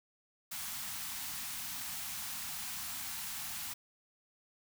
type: band-stop noise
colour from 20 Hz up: white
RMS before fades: -41 dBFS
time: 0.51-3.74 s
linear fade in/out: 10 ms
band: 270 to 710 Hz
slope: 48 dB/octave
effects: none